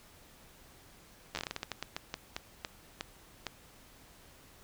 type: slowing click train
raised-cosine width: 0.2 ms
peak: -18 dBFS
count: 18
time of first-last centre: 1.35-3.467 s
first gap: 10 ms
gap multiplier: 1.27
effects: pink hiss -58 dBFS RMS until 4.63 s